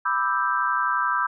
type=chord; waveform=sine; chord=E minor seventh; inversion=second; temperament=equal with one note detuned; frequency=987.8 / 1186.9 / 1318.5 / 1568 Hz; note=B5 / D6 / E6 / G6; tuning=0 / +18 / 0 / 0 cents; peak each=-26 dBFS; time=0.05-1.27 s; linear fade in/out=10 ms; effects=none